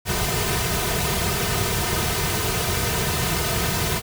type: noise with comb filter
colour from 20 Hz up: pink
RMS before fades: -23 dBFS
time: 0.05-4.02 s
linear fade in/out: 50 ms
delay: 3.6 ms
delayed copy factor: -0.8
effects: none